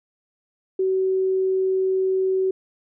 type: tone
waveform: sine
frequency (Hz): 378.3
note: F#4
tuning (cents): +38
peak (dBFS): -18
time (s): 0.79-2.51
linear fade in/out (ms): 5
effects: none